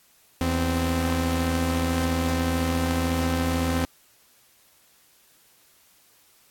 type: tone pair together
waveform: sawtooth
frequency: 81.8 / 259.4 Hz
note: E2 / C4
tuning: -13 / -15 cents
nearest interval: octave + minor sixth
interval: 1998 cents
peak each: -21 dBFS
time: 0.41-3.85 s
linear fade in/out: 0 ms
effects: white hiss -59 dBFS RMS until 6.5 s + AAC 64 kbps